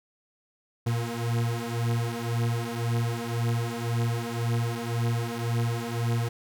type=beating tone pair; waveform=40% pulse; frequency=116.3 / 118.2 Hz; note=A#2 / A#2; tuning=-4 / +24 cents; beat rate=1.9 Hz; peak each=-28 dBFS; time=0.86-6.29 s; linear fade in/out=10 ms; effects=none